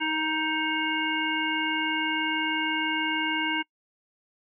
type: harmonic tone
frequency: 313.1 Hz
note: D#4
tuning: 11 cents sharp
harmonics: 1 / 3 / 5 / 7 / 9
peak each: -31 / -31 / -31 / -31 / -31 dBFS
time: 0-3.63 s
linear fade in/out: 20 ms
effects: noise-tail reverb RT60 0.1 s tail -26 dB re dry